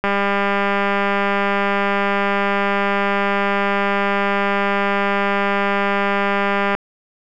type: click train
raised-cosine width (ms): 0.5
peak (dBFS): -4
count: 1343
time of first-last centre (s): 0.04-6.75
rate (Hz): 200
effects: none